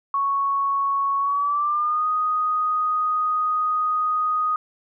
sine tone with pitch glide, 1108.7 to 1244.5 Hz, C#6 to D#6, 0 to 0 cents, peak -19 dBFS, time 0.14-4.56 s, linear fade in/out 2 ms, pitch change +200 cents, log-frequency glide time 1.19-2.07 s, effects none

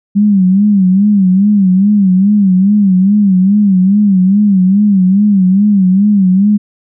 sine tone with vibrato, 196 Hz, G3, in tune, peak -5 dBFS, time 0.15-6.58 s, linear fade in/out 20 ms, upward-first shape sine, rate 2.4 Hz, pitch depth 120 cents each way, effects none

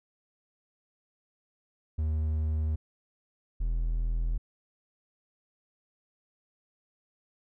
triangle tone pair in turn, 77.78 / 41.1 Hz, D#2 / E1, 0 / -4 cents, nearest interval major seventh, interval 1104 cents, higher first, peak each -24 dBFS, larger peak neither, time 1.98-2.76 / 3.6-4.38 s, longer neither, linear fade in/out 10 ms, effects none

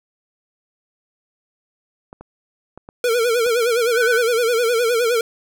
clicks, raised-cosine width 1 ms, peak -23 dBFS, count 5, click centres 2.129 / 2.21 / 2.776 / 2.889 / 3.464 s
square tone with vibrato, 470 Hz, A#4, 14 cents sharp, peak -16 dBFS, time 3.04-5.21 s, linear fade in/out 2 ms, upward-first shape sine, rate 9.7 Hz, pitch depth 95 cents each way
sine tone, 1500 Hz, F#6, 23 cents sharp, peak -18 dBFS, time 3.93-4.23 s, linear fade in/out 50 ms
effects none

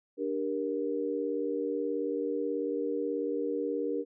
sine chord, G minor, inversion second, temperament just, 294 / 392 / 470.4 Hz, D4 / G4 / Bb4, +2 / 0 / +16 cents, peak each -34 / -35 / -32 dBFS, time 0.17-4.05 s, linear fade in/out 50 ms, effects none

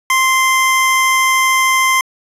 square tone pair together, 1052.2 / 2079 Hz, C6 / C7, +9 / -12 cents, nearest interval octave, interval 1179 cents, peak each -14 dBFS, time 0.1-2.01 s, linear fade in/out 2 ms, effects resampled to 32000 Hz

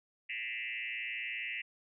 sine tone with frequency modulation, 2349 Hz, D7, in tune, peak -36 dBFS, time 0.29-1.62 s, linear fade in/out 10 ms, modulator 115 Hz, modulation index 3.9, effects none

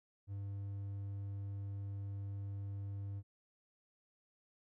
triangle tone, 99.6 Hz, G2, 28 cents sharp, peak -38 dBFS, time 0.27-3.23 s, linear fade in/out 50 ms, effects none

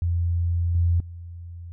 sine tone with level steps, 85.8 Hz, F2, 30 cents flat, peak -20 / -17 / -35 dBFS, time 0.02-1.72 s, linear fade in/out 0 ms, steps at 0.75 / 1 s, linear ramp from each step 2 ms, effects none

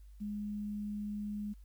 sine tone with quantisation, 207.7 Hz, G#3, in tune, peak -36 dBFS, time 0.2-1.54 s, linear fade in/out 20 ms, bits 11, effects added 50 Hz sine -51 dBFS peak until 1.64 s + white hiss -75 dBFS RMS until 1.64 s

